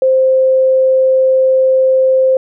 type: tone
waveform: sine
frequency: 523.3 Hz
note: C5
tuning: in tune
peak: -7 dBFS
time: 0.02-2.37 s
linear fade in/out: 2 ms
effects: none